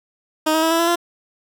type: tone with pitch steps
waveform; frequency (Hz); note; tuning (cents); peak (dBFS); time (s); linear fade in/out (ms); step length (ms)
15% pulse; 312 / 318.2 / 324.5 / 330.9 / 337.5 / 344.2; D#4 / D#4 / E4 / E4 / E4 / F4; +5 / +39 / -27 / +7 / +41 / -25; -9; 0.46-0.958; 10; 83
effects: none